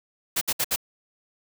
white noise bursts, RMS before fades -24 dBFS, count 4, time 0.36-0.761 s, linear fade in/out 10 ms, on 53 ms, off 63 ms, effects none

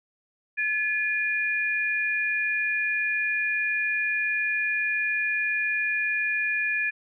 sine tone pair together, 1717.2 / 2430 Hz, A6 / D#7, -43 / -42 cents, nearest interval tritone, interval 601 cents, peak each -26 dBFS, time 0.57-6.91 s, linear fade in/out 20 ms, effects none

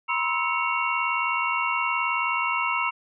sine tone cluster, 964 / 1043 / 1307 / 2219 / 2753 Hz, B5 / C6 / E6 / C#7 / F7, -42 / -6 / -15 / +1 / -25 cents, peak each -29 dBFS, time 0.08-2.91 s, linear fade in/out 20 ms, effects none

